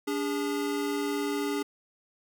square tone pair together, 288 / 407.3 Hz, D4 / G#4, -34 / -34 cents, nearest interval tritone, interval 600 cents, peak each -31 / -32 dBFS, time 0.07-1.63 s, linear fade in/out 10 ms, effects none

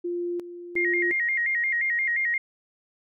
sine tone with tremolo, 349.2 Hz, F4, in tune, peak -26 dBFS, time 0.04-1.13 s, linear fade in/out 10 ms, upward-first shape square, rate 1.4 Hz, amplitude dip 70%
sine tone with vibrato, 1998 Hz, B6, 20 cents sharp, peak -22 dBFS, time 0.76-2.38 s, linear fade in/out 5 ms, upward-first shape square, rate 5.7 Hz, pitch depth 100 cents each way
effects none

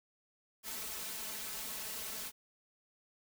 white noise with comb filter, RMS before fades -42 dBFS, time 0.63-2.32 s, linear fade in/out 50 ms, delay 4.6 ms, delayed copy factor +0.8, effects none

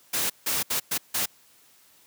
white noise bursts at uneven times, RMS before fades -26 dBFS, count 5, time 0.13-0.3 / 0.46-0.63 / 0.7-0.8 / 0.91-0.98 / 1.14-1.26 s, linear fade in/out 10 ms, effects white hiss -58 dBFS RMS until 2.06 s + high-pass 80 Hz 12 dB/octave

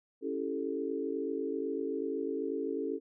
sine chord, A dominant seventh, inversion first, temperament equal, 277.2 / 329.6 / 392 / 440 Hz, C#4 / E4 / G4 / A4, 0 / 0 / 0 / 0 cents, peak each -37 / -39 / -38 / -36 dBFS, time 0.21-3 s, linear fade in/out 50 ms, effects none

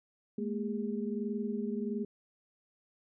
sine tone cluster, 211 / 232.4 / 407.8 Hz, G#3 / A#3 / G#4, +28 / -5 / -32 cents, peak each -35 / -37 / -38 dBFS, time 0.38-2.05 s, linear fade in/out 5 ms, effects none

